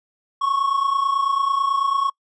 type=tone pair together; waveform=triangle; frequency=1079.6 / 1108.7 Hz; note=C#6 / C#6; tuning=-46 / 0 cents; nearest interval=unison; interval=46 cents; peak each=-22 / -17 dBFS; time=0.41-2.1 s; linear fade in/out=10 ms; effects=noise-tail reverb RT60 0.1 s tail -26 dB re dry + resampled to 22050 Hz